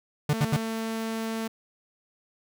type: tone bursts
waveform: 45% pulse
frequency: 148.3 Hz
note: D3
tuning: 17 cents sharp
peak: -20 dBFS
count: 3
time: 0.29-0.566 s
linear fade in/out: 5 ms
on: 44 ms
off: 72 ms
type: tone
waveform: sawtooth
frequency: 223.9 Hz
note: A3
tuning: 30 cents sharp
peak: -25 dBFS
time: 0.33-1.48 s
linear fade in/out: 10 ms
effects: none